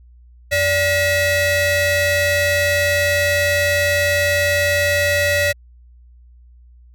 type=ring-modulated tone; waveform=35% pulse; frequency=670 Hz; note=E5; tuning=28 cents sharp; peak=-10 dBFS; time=0.51-5.53 s; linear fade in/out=20 ms; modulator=1250 Hz; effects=added 60 Hz sine -43 dBFS peak until 6.94 s